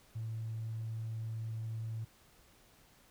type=tone with tanh clipping; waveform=triangle; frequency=111.9 Hz; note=A2; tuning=30 cents sharp; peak=-36 dBFS; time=0.15-2.05 s; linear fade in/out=10 ms; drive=1 dB; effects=pink hiss -64 dBFS RMS until 3.1 s